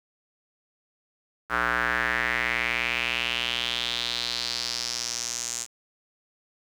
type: tone with band-pass filter sweep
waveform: square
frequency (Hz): 59.8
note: A#1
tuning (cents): +45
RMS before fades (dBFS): -28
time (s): 1.49-5.67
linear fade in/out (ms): 50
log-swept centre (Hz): 1400 to 7100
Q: 4
effects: 8-bit